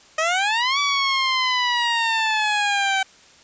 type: exponential two-way sweep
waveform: 15% pulse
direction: up then down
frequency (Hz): 620 to 1150 to 766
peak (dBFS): -12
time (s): 0.18-3.03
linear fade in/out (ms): 5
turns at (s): 0.79
effects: white hiss -50 dBFS RMS until 3.43 s + resampled to 16000 Hz